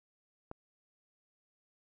click, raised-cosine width 1 ms, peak -28 dBFS, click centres 0.514 s, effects none

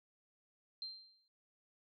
sine tone with exponential decay, 4153 Hz, C8, 14 cents flat, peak -39 dBFS, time 0.82-1.28 s, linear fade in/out 1 ms, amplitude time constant 100 ms, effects none

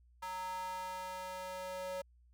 square tone with high-pass filter sweep, 185 Hz, F#3, in tune, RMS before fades -42 dBFS, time 0.22-2.02 s, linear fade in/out 10 ms, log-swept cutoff 1000 to 610 Hz, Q 4.7, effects added 60 Hz sine -62 dBFS peak until 2.33 s

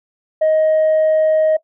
sine tone, 627 Hz, D#5, 13 cents sharp, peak -9 dBFS, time 0.41-1.57 s, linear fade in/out 10 ms, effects noise-tail reverb RT60 0.1 s tail -19 dB re dry + tanh soft clip ceiling -9 dBFS

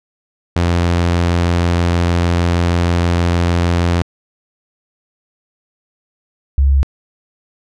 sawtooth / sine tone pair in turn, 86.4 / 68.58 Hz, F2 / C#2, -18 / -18 cents, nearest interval major third, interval 400 cents, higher first, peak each -8 dBFS, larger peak neither, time 0.56-4.02 / 6.58-6.83 s, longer first, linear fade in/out 0 ms, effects low-pass 6000 Hz 12 dB/octave

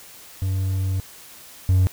triangle tone pair in turn, 95 / 92.67 Hz, F#2 / F#2, +46 / +3 cents, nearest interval unison, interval 43 cents, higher first, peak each -18 / -11 dBFS, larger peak second, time 0.42-1 / 1.69-1.87 s, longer first, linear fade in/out 0 ms, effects tanh soft clip ceiling -7 dBFS + white hiss -44 dBFS RMS until 1.92 s

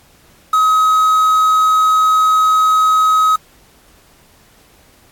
triangle tone with quantisation, 1270 Hz, D#6, 35 cents sharp, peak -7 dBFS, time 0.53-3.36 s, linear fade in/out 5 ms, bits 5, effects pink hiss -49 dBFS RMS until 5.11 s + AAC 64 kbps

